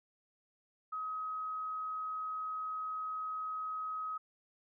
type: tone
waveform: sine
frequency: 1268 Hz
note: D#6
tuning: 32 cents sharp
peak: -36 dBFS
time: 0.92-4.18 s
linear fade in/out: 10 ms
effects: none